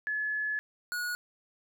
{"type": "tone pair in turn", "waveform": ["sine", "square"], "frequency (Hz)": [1710, 1454.2], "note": ["A6", "F#6"], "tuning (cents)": [-50, -30], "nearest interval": "minor third", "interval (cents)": 280, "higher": "first", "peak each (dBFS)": [-29, -32], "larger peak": "first", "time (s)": [[0.07, 0.59], [0.92, 1.15]], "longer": "first", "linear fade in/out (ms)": 0, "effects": []}